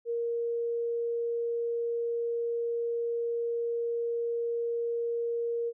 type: tone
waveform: sine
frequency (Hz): 468.3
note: A#4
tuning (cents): +8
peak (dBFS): -28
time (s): 0.05-5.73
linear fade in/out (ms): 50
effects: none